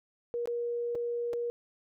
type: tone with dropouts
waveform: sine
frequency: 475.5 Hz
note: A#4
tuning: 34 cents sharp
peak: -30 dBFS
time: 0.34-1.5 s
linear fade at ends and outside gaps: 0 ms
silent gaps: 0.457-0.474 / 0.95-0.954 / 1.332-1.336 s
effects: none